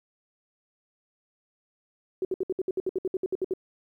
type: tone bursts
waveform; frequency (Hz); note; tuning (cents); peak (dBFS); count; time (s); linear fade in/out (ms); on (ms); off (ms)
sine; 374.3; F#4; +20; -24; 15; 2.22-3.537; 2; 29; 63
effects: 11-bit